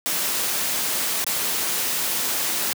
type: noise with dropouts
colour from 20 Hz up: white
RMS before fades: -24 dBFS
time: 0.06-2.73 s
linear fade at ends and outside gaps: 0 ms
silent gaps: 1.242-1.266 s
effects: high-pass 150 Hz 12 dB/octave